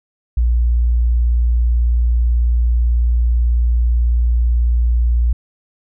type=tone; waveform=sine; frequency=59.1 Hz; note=A#1; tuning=24 cents sharp; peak=-11 dBFS; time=0.37-5.33 s; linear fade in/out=5 ms; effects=none